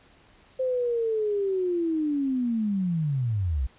sine linear sweep, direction down, 523.3 to 58.27 Hz, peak -23 dBFS, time 0.59-3.67 s, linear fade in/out 10 ms, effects pink hiss -57 dBFS RMS until 3.78 s + resampled to 8000 Hz

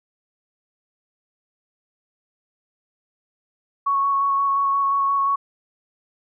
sine tone with vibrato, 1108.7 Hz, C#6, in tune, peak -17 dBFS, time 3.86-5.36 s, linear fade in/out 10 ms, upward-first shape square, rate 5.7 Hz, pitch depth 10 cents each way, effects none

